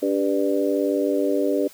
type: harmonic tone with a mistuned harmonic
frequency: 98.9 Hz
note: G2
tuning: 16 cents sharp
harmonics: 3 / 4 / 5 / 6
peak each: -23 / -24 / -25 / -26 dBFS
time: 0.02-1.68 s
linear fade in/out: 10 ms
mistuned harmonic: 3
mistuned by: -45 cents
effects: white hiss -48 dBFS RMS until 1.73 s